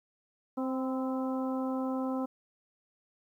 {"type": "harmonic tone with a mistuned harmonic", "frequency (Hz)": 261.6, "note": "C4", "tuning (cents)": 0, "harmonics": [1, 2, 3, 4, 5], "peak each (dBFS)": [-31, -37, -41, -43, -45], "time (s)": [0.57, 2.26], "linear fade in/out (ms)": 10, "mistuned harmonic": 4, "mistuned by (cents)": -33, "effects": ["11-bit"]}